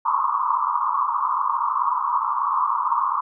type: band-pass noise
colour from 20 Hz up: white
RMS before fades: -22 dBFS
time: 0.05-3.21 s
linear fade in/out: 10 ms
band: 940 to 1200 Hz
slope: 96 dB/octave
effects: none